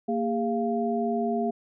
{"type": "tone cluster", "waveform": "sine", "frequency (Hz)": [231.1, 407.4, 694], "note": ["A#3", "G#4", "F5"], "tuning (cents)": [-15, -33, -11], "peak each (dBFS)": [-27, -29, -29], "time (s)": [0.08, 1.51], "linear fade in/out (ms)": 10, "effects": []}